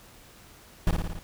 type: noise with echo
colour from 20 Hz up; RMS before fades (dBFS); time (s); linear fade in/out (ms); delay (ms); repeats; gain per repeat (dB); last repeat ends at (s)
brown; -21; 0.87-0.91; 2; 56; 5; -3; 1.19
effects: pink hiss -52 dBFS RMS until 1.23 s